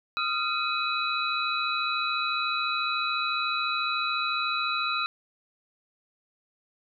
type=tone cluster; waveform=sine; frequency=1240 / 1374 / 2525 / 3944 Hz; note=D#6 / F6 / D#7 / B7; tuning=-6 / -29 / +25 / -3 cents; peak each=-31 dBFS; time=0.17-5.06 s; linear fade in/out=0 ms; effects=none